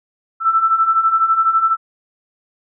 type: beating tone pair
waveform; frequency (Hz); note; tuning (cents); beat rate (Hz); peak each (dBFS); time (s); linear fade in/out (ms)
sine; 1318.5 / 1330.5; E6 / E6; 0 / +16; 12; -18 / -13; 0.4-1.77; 50
effects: none